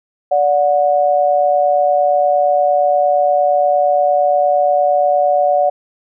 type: tone pair together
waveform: sine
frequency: 581.4 / 730 Hz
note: D5 / F#5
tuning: -18 / -24 cents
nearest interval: major third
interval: 394 cents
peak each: -13 dBFS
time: 0.31-5.7 s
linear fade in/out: 10 ms
effects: none